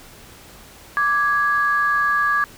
sine tone pair together, 1169.7 / 1661.2 Hz, D6 / G#6, -7 / 0 cents, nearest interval tritone, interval 607 cents, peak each -18 dBFS, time 0.97-2.44 s, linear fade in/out 0 ms, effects tanh soft clip ceiling -8 dBFS + pink hiss -44 dBFS RMS until 2.57 s

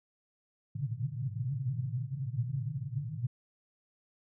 pink band-pass noise, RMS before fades -35 dBFS, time 0.75-3.27 s, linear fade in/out 5 ms, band 110 to 150 Hz, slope 96 dB/octave, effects none

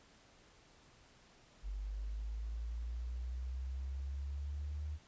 sine linear sweep, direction up, 48 to 76 Hz, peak -38 dBFS, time 1.62-4.99 s, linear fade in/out 50 ms, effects pink hiss -64 dBFS RMS until 5.07 s + resampled to 16000 Hz

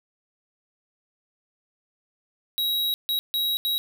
square tone bursts at uneven times, 3845 Hz, B7, 47 cents flat, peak -23 dBFS, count 4, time 2.58-2.94 / 3.09-3.19 / 3.34-3.57 / 3.65-3.78 s, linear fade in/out 0 ms, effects none

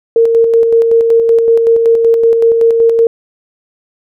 sine tone with tremolo, 459.2 Hz, A#4, 26 cents flat, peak -4 dBFS, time 0.16-3.07 s, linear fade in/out 2 ms, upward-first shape square, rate 5.3 Hz, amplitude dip 35%, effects none

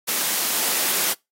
white high-pass noise, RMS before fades -22 dBFS, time 0.07-1.14 s, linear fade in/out 20 ms, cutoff 190 Hz, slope 24 dB/octave, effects noise-tail reverb RT60 0.2 s tail -24 dB re dry + AAC 48 kbps

